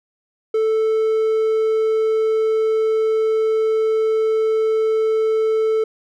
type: tone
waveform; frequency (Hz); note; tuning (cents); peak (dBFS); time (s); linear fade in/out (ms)
triangle; 440; A4; 0; -13; 0.54-5.84; 5
effects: none